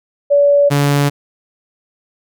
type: tone pair in turn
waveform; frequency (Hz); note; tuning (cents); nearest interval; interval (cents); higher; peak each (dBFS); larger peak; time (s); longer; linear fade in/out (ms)
sine / sawtooth; 572 / 143; D5 / D3; -46 / -46; 2 octaves; 2400; first; -7; neither; 0.3-0.7 / 0.7-1.1; neither; 20
effects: none